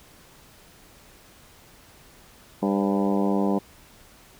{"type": "harmonic tone with a mistuned harmonic", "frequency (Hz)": 99.3, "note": "G2", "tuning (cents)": 23, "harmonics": [2, 3, 4, 5, 6, 7, 8, 9, 10], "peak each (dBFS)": [-23, -27, -29, -31, -33, -34, -35, -36, -37], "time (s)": [2.62, 3.59], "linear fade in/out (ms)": 10, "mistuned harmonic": 6, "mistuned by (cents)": -48, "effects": ["pink hiss -52 dBFS RMS until 4.39 s"]}